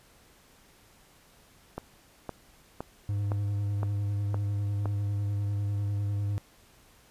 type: click train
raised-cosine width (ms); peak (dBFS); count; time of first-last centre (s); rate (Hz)
1; -20; 7; 1.78-4.857; 1.95
type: tone with vibrato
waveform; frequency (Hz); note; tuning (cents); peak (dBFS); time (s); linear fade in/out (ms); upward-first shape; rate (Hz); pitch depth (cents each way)
triangle; 101.6; G#2; -38; -25; 3.09-6.38; 0; sine; 10; 19
effects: pink hiss -59 dBFS RMS until 7.1 s + resampled to 32000 Hz